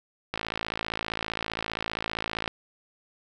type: click train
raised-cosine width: 0.3 ms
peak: -13 dBFS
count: 119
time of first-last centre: 0.34-2.478 s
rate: 55.2 Hz
effects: none